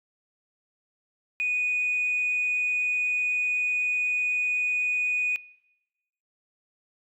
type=tone; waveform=sine; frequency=2477 Hz; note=D#7; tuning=8 cents flat; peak=-23 dBFS; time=1.4-5.36 s; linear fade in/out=0 ms; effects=noise-tail reverb RT60 1.0 s tail -23 dB re dry + tanh soft clip ceiling -19 dBFS

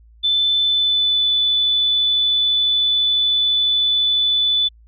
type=tone with pitch glide; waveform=sine; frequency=3520 to 3486 Hz; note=A7 to A7; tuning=0 to -17 cents; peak=-14 dBFS; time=0.23-4.69 s; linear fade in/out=20 ms; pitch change=-17 cents; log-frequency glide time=0.61-1.28 s; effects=added 56 Hz sine -45 dBFS peak until 4.87 s

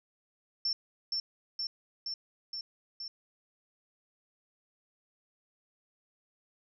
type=tone with echo; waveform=sine; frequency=5390 Hz; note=E8; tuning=38 cents sharp; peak=-28 dBFS; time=0.65-0.73 s; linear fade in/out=2 ms; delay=470 ms; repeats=5; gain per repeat=-2 dB; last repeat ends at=3.08 s; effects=none

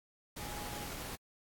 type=tone in noise; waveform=sine; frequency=830.6 Hz; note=G#5; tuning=in tune; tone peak=-47 dBFS; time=0.39-0.87 s; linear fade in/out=10 ms; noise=pink; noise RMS=-43 dBFS; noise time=0.36-1.16 s; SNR=-7 dB; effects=AAC 64 kbps

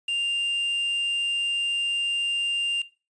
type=tone with quantisation; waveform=triangle; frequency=2794 Hz; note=F7; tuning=in tune; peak=-22 dBFS; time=0.08-2.82 s; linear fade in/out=5 ms; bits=7; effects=noise-tail reverb RT60 0.3 s tail -17 dB re dry + resampled to 22050 Hz

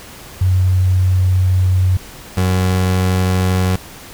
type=tone pair in turn; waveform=sine / 30% pulse; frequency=92.5 / 92.5 Hz; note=F#2 / F#2; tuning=0 / 0 cents; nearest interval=unison; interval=0 cents; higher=neither; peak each=-10 dBFS; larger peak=neither; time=0.41-1.97 / 2.37-3.76 s; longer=first; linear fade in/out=5 ms; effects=pink hiss -36 dBFS RMS until 4.13 s

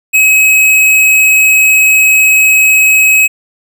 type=tone; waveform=square; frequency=2554 Hz; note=D#7; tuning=45 cents sharp; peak=-5 dBFS; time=0.13-3.28 s; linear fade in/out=20 ms; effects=none

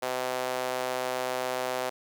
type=tone with high-pass filter; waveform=sawtooth; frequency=127.4 Hz; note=C3; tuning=46 cents flat; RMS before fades=-31 dBFS; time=0.02-1.9 s; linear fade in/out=10 ms; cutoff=580 Hz; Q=1.9; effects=none

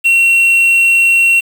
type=tone with quantisation; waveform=triangle; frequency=2729 Hz; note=F7; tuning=41 cents flat; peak=-5 dBFS; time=0.04-1.41 s; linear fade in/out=20 ms; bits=5; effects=none

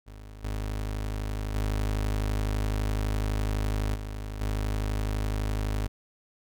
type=tone with level steps; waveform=30% pulse; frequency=51.91 Hz; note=G#1; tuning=in tune; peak=-40 / -27 / -23 / -31 / -24 dBFS; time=0.06-5.88 s; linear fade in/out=20 ms; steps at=0.43 / 1.54 / 3.94 / 4.4 s; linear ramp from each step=20 ms; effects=none

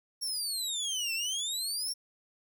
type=exponential two-way sweep; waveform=25% pulse; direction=down then up; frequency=5588 to 2635 to 5588 Hz; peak=-27 dBFS; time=0.21-1.94 s; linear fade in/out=20 ms; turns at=1.14 s; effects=none

